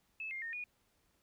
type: tone with pitch steps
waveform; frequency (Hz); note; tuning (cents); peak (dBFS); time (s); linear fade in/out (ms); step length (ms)
sine; 2609 / 2117 / 1837 / 2452; E7 / C7 / A#6 / D#7; -18 / +20 / -26 / -26; -39; 0.2-0.64; 2; 110
effects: pink hiss -75 dBFS RMS until 1.22 s

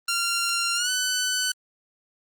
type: tone with pitch glide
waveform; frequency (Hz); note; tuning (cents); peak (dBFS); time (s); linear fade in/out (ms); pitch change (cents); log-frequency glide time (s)
10% pulse; 1384 to 1500.6; F6 to F#6; -16 to +24; -14; 0.08-1.52; 5; +140; 0.75-0.9
effects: Opus 24 kbps

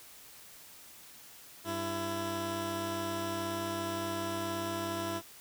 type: tone pair together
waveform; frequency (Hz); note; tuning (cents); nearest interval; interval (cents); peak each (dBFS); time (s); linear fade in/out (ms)
15% pulse; 99.1 / 334.5; G2 / E4; +19 / +25; octave + major sixth; 2106; -34 / -28; 1.64-5.22; 50
effects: white hiss -53 dBFS RMS until 5.4 s

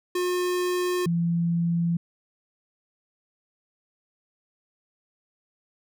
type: tone pair in turn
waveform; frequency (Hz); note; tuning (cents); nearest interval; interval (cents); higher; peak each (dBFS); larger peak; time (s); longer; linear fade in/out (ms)
square / sine; 359.5 / 169.66; F#4 / F3; -50 / -50; octave + minor second; 1300; first; -24 / -21; second; 0.15-1.06 / 1.06-1.97; neither; 5
effects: none

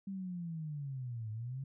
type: linear two-way sweep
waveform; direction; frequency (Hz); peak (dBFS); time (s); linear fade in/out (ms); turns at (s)
sine; down then up; 197.8 to 106.4 to 138.5; -38; 0.07-1.64; 5; 1.31
effects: none

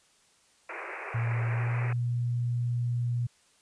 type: band-pass noise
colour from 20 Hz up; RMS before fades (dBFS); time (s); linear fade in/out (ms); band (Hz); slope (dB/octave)
white; -39; 0.69-1.93; 5; 340 to 2500; 96
type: tone with pitch glide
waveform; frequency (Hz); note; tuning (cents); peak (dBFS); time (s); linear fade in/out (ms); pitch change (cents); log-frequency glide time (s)
sine; 116.5 to 120.47; A#2 to B2; -1 to -43; -26; 1.14-3.27; 10; +58; 1.48-1.8
effects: white hiss -64 dBFS RMS until 3.61 s + resampled to 22050 Hz

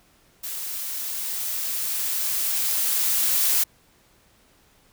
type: noise with level ramp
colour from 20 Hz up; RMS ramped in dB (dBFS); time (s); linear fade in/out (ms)
blue; -32 to -20; 0.43-3.64; 10
effects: pink hiss -59 dBFS RMS until 4.92 s

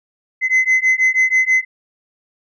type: beating tone pair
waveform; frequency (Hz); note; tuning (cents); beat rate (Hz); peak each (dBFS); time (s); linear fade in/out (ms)
sine; 2041 / 2047.2; C7 / C7; -44 / -38; 6.2; -13; 0.41-1.65; 50
effects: tanh soft clip ceiling -9 dBFS

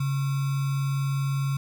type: tone with sample-and-hold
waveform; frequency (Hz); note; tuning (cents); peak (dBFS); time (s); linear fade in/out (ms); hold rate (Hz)
sine; 137.7; C#3; -11; -23; 0-1.57; 5; 1225
effects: none

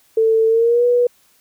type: tone with pitch glide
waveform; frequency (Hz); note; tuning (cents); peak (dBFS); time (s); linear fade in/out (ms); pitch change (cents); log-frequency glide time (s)
sine; 446.1 to 486.5; A4 to B4; +24 to -26; -11; 0.17-1.07; 5; +150; 0.48-0.85
effects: white hiss -56 dBFS RMS until 1.4 s

